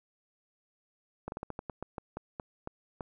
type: slowing click train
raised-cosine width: 1 ms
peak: -23 dBFS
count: 13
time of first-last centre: 1.28-3.008 s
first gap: 41 ms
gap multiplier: 1.21
effects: none